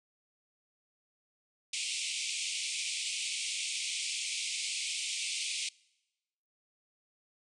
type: band-pass noise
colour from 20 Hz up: pink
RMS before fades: -36 dBFS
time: 1.73-5.69 s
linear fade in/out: 5 ms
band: 2200 to 9400 Hz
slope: 96 dB/octave
effects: noise-tail reverb RT60 1.0 s tail -25 dB re dry